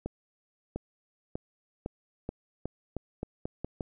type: accelerating click train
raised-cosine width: 2 ms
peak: -20 dBFS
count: 11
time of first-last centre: 0.06-3.808 s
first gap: 700 ms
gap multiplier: 0.85
effects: none